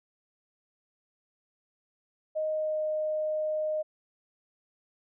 sine tone with pitch glide, 622.3 to 617.3 Hz, D#5 to D#5, 0 to -14 cents, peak -27 dBFS, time 2.35-3.83 s, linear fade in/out 20 ms, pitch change -14 cents, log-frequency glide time 2.47-2.82 s, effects none

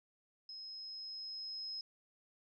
sine tone with level ramp, 5130 Hz, E8, 48 cents flat, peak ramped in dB -46 to -40 dBFS, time 0.49-1.81 s, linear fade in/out 2 ms, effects none

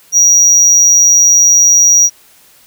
triangle tone, 5760 Hz, F#8, 47 cents flat, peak -3 dBFS, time 0.12-2.1 s, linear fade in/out 50 ms, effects white hiss -45 dBFS RMS until 2.66 s

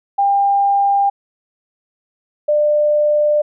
sine tone pair in turn, 799 / 596.7 Hz, G5 / D5, +33 / +27 cents, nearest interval perfect fourth, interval 506 cents, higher first, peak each -11 dBFS, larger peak neither, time 0.18-1.1 / 2.48-3.42 s, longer second, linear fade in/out 10 ms, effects none

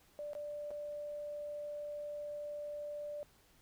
sine tone with dropouts, 589 Hz, D5, 5 cents sharp, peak -40 dBFS, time 0.19-3.23 s, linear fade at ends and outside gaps 0 ms, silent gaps 0.333-0.351 / 0.706-0.713 s, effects pink hiss -67 dBFS RMS until 3.61 s

